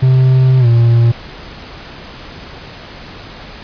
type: tone with pitch glide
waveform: triangle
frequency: 130 to 117.16 Hz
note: C3 to A#2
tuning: -11 to +9 cents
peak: -4 dBFS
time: 0.02-1.12 s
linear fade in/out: 10 ms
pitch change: -180 cents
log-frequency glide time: 0.59-0.67 s
effects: pink hiss -32 dBFS RMS until 3.63 s + resampled to 11025 Hz